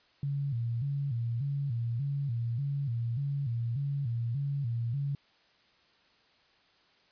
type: tone with vibrato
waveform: sine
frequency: 128.4 Hz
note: C3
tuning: 32 cents flat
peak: -29 dBFS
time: 0.23-5.15 s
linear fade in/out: 2 ms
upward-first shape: square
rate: 1.7 Hz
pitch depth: 160 cents each way
effects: white hiss -65 dBFS RMS until 7.11 s + resampled to 11025 Hz